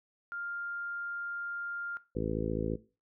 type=tone; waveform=sine; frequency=1400 Hz; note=F6; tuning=4 cents sharp; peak=-36 dBFS; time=0.32-1.97 s; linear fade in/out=0 ms
type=harmonic tone; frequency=54.6 Hz; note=A1; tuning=13 cents flat; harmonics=1 / 2 / 3 / 4 / 5 / 6 / 7 / 8 / 9; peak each=-39 / -39 / -39 / -39 / -39 / -39 / -39 / -39 / -39 dBFS; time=2.15-2.76 s; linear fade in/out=10 ms
effects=noise-tail reverb RT60 0.3 s tail -17 dB re dry